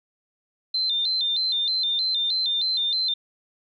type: tone with vibrato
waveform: sine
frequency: 3841 Hz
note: B7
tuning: 49 cents flat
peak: -21 dBFS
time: 0.74-3.14 s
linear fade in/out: 5 ms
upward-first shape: square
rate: 3.2 Hz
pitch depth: 110 cents each way
effects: none